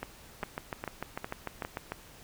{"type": "two click trains", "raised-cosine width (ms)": 0.5, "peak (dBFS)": [-20, -19], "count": [5, 11], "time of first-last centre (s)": [[0.03, 1.649], [0.43, 1.92]], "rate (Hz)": [2.47, 6.71], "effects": ["pink hiss -53 dBFS RMS until 2.23 s"]}